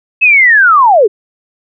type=linear sweep; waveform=sine; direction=down; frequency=2624 to 370 Hz; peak=-3 dBFS; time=0.21-1.08 s; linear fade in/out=20 ms; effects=none